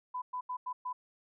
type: tone bursts at uneven times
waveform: sine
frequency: 1000 Hz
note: B5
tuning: 21 cents sharp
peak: -34 dBFS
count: 5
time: 0.14-0.22 / 0.33-0.41 / 0.49-0.57 / 0.66-0.73 / 0.85-0.93 s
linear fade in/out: 10 ms
effects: none